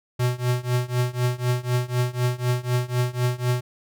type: tone with tremolo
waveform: square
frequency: 123.8 Hz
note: B2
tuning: 5 cents sharp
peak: -18 dBFS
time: 0.19-3.61 s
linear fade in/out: 10 ms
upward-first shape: triangle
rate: 4 Hz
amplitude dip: 95%
effects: none